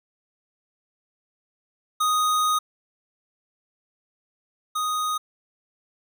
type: tone pair in turn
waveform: square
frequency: 1244.5 / 1244.5 Hz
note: D#6 / D#6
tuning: 0 / 0 cents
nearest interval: unison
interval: 0 cents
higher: neither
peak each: -20 / -24 dBFS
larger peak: first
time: 2-2.59 / 4.75-5.18 s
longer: first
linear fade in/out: 10 ms
effects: none